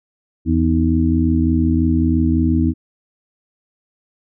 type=harmonic tone with a mistuned harmonic; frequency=83.3 Hz; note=E2; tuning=19 cents sharp; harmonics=1 / 2 / 3 / 4; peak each=-17 / -22 / -17 / -19 dBFS; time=0.45-2.74 s; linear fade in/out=50 ms; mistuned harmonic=4; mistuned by=-94 cents; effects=none